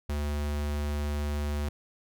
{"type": "tone", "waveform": "square", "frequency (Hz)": 73.42, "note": "D2", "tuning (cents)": 0, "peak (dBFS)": -29, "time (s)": [0.09, 1.69], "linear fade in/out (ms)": 5, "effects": []}